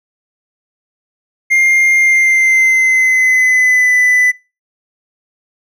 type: tone with pitch glide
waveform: triangle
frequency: 2114 to 1995.4 Hz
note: C7 to B6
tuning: +17 to +17 cents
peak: -6 dBFS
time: 1.5-4.32 s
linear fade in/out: 20 ms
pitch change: -100 cents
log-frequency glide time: 1.98-3.94 s
effects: noise-tail reverb RT60 0.3 s tail -24 dB re dry